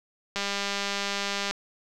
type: click train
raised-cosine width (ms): 0.2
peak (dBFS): -12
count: 231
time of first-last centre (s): 0.36-1.51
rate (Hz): 200
effects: none